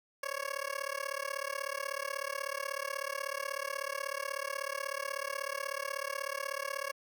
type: tone with amplitude modulation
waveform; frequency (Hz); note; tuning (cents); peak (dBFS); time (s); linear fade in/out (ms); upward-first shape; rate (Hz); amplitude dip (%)
15% pulse; 554.4; C#5; 0; -25; 0.23-6.92; 5; sine; 36.3; 100
effects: none